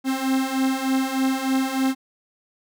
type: beating tone pair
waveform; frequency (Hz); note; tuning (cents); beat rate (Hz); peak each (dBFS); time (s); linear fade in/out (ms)
45% pulse; 262.6 / 265.9; C4 / C4; +6 / +28; 3.3; -25 / -22; 0.04-1.95; 50
effects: none